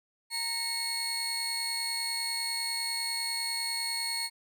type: tone cluster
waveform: 30% pulse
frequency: 925 / 2195 / 4320 Hz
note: A#5 / C#7 / C#8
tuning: -14 / -18 / -45 cents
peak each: -38 / -34 / -29 dBFS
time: 0.3-4.3 s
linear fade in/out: 50 ms
effects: none